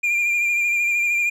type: tone with vibrato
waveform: triangle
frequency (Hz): 2397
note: D7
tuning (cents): +35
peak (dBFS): -16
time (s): 0.03-1.3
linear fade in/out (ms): 10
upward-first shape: sine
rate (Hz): 13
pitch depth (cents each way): 30
effects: none